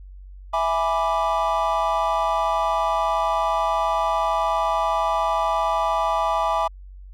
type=chord; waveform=triangle; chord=E dominant seventh; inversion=none; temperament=equal; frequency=659.3 / 830.6 / 987.8 / 1174.7 Hz; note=E5 / G#5 / B5 / D6; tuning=0 / 0 / 0 / 0 cents; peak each=-23 dBFS; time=0.53-6.68 s; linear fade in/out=10 ms; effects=added 47 Hz sine -38 dBFS peak until 7.13 s